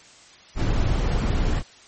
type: noise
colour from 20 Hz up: brown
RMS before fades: -21 dBFS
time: 0.55-1.63 s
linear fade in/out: 50 ms
effects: white hiss -49 dBFS RMS until 1.87 s + MP3 32 kbps